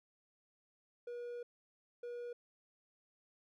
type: tone bursts at uneven times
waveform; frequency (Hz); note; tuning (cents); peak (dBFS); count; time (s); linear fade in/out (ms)
triangle; 481.2; B4; -45; -40; 2; 1.07-1.43 / 2.03-2.33; 5
effects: none